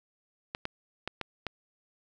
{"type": "clicks", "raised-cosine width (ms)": 0.3, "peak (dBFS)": -17, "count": 5, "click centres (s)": [0.549, 0.654, 1.076, 1.213, 1.467], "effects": []}